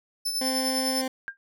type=tone with tremolo; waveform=sawtooth; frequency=5274 Hz; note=E8; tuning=in tune; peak=-22 dBFS; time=0.25-1.02 s; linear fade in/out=10 ms; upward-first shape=sine; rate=9.9 Hz; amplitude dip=50%
type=tone; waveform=20% pulse; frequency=260.8 Hz; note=C4; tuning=5 cents flat; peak=-22 dBFS; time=0.41-1.08 s; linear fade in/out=5 ms
type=tone with exponential decay; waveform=sine; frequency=1600 Hz; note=G6; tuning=35 cents sharp; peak=-26 dBFS; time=1.28-1.37 s; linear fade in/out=0 ms; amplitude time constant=18 ms
effects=none